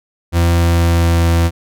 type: tone with pitch glide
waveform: 40% pulse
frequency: 85.2 to 84.17 Hz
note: F2 to E2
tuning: -42 to +37 cents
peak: -9 dBFS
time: 0.32-1.51 s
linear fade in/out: 50 ms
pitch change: -21 cents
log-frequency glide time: 0.52-1.29 s
effects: none